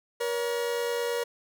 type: tone pair together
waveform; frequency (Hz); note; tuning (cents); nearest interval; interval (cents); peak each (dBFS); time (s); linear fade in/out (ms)
40% pulse; 476.6 / 566; A#4 / C#5; +38 / +36; minor third; 298; -27 / -34; 0.2-1.24; 10
effects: none